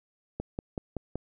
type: click train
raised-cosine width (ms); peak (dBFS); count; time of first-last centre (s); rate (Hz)
2; -19; 5; 0.4-1.156; 5.29
effects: none